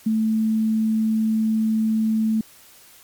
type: tone with ADSR envelope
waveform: sine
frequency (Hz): 220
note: A3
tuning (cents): 0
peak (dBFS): -15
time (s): 0.06-2.41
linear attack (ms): 9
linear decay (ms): 15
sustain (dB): -2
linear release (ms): 3
effects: white hiss -49 dBFS RMS until 3.03 s + MP3 96 kbps